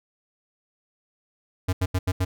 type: tone bursts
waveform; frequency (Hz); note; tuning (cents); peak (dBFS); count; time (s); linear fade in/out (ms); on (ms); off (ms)
square; 92.4; F#2; -2; -21; 5; 1.68-2.25; 10; 50; 80
effects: none